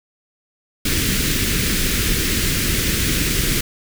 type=band-stop noise; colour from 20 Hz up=pink; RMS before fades=-19 dBFS; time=0.85-3.61 s; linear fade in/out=5 ms; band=400 to 1600 Hz; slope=24 dB/octave; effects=none